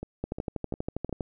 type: two click trains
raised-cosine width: 2 ms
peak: -22 / -17 dBFS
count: 4 / 13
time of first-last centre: 0.03-1.094 / 0.24-1.208 s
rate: 2.82 / 12.4 Hz
effects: none